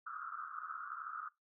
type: band-pass noise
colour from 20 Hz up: pink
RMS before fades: -45 dBFS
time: 0.06-1.29 s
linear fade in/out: 10 ms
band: 1200 to 1400 Hz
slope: 96 dB/octave
effects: noise-tail reverb RT60 0.2 s tail -22 dB re dry